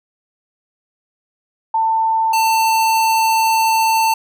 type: tone pair in turn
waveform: sine / square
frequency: 893 / 893 Hz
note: A5 / A5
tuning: +25 / +25 cents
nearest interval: unison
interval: 0 cents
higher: neither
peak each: -13 dBFS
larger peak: neither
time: 1.74-2.33 / 2.33-4.14 s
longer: second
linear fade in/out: 5 ms
effects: none